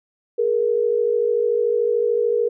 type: tone pair together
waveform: sine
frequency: 420 / 473.5 Hz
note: G#4 / A#4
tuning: +19 / +27 cents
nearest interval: major second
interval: 208 cents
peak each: -21 / -18 dBFS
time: 0.38-2.49 s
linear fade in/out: 10 ms
effects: none